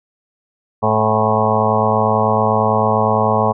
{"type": "harmonic tone with a mistuned harmonic", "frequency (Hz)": 108.9, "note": "A2", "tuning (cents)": -17, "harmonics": [1, 2, 4, 5, 6, 7, 8, 9, 10], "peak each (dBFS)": [-21, -21, -21, -21, -21, -21, -21, -21, -21], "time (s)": [0.82, 3.53], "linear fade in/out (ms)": 20, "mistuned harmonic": 8, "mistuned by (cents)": -44, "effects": []}